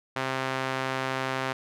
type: tone with band-pass filter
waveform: sawtooth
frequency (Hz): 131.9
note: C3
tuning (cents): +14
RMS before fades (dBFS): -30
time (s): 0.16-1.53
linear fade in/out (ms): 5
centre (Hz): 1500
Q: 0.71
effects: none